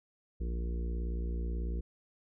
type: harmonic tone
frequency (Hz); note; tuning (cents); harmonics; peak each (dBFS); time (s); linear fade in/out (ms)
58.27; A#1; 0; 1 / 3 / 4 / 5 / 6 / 7 / 8; -32 / -44 / -50 / -52 / -48 / -53 / -52; 0.4-1.81; 10
effects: none